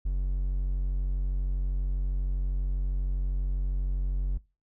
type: tone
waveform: triangle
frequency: 46.25 Hz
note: F#1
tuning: in tune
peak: -23 dBFS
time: 0.05-4.38 s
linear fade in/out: 10 ms
effects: noise-tail reverb RT60 0.3 s tail -23 dB re dry